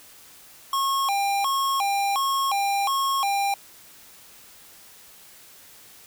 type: tone with vibrato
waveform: square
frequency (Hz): 932.3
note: A#5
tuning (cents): 0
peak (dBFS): -22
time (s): 0.73-3.54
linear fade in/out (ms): 2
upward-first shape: square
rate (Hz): 1.4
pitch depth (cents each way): 270
effects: white hiss -49 dBFS RMS until 6.06 s